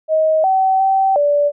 sine tone with pitch steps, 630 / 763 / 772 / 581 Hz, D#5 / G5 / G5 / D5, +21 / -47 / -27 / -19 cents, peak -11 dBFS, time 0.08-1.52 s, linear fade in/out 50 ms, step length 360 ms, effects none

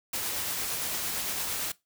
white noise with tremolo, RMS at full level -31 dBFS, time 0.13-1.72 s, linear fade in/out 5 ms, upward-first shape triangle, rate 8.8 Hz, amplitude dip 25%, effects noise-tail reverb RT60 0.2 s tail -20 dB re dry

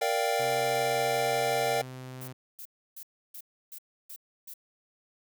square chord, G minor seventh, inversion first, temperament equal, 466.2 / 587.3 / 698.5 / 784 Hz, Bb4 / D5 / F5 / G5, 0 / 0 / 0 / 0 cents, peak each -32 dBFS, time 0.01-1.82 s, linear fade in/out 10 ms
sawtooth tone with pitch glide, 130 to 128.73 Hz, C3 to C3, -11 to -28 cents, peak -36 dBFS, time 0.39-2.33 s, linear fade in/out 10 ms, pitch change -17 cents, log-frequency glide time 1.54-1.79 s
violet noise bursts, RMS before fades -43 dBFS, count 7, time 2.21-4.539 s, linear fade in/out 5 ms, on 67 ms, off 310 ms
effects none

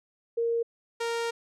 sine / sawtooth tone pair in turn, 464.7 / 464.7 Hz, A#4 / A#4, -5 / -5 cents, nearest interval unison, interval 0 cents, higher neither, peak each -24 dBFS, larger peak neither, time 0.37-0.63 / 1-1.31 s, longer second, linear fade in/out 10 ms, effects low-pass 8000 Hz 12 dB/octave

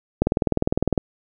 click train, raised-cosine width 2 ms, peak -4 dBFS, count 16, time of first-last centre 0.22-0.978 s, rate 19.8 Hz, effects none

